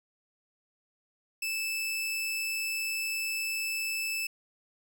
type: tone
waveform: sawtooth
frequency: 2629 Hz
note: E7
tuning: 5 cents flat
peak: -27 dBFS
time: 1.42-4.27 s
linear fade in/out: 5 ms
effects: none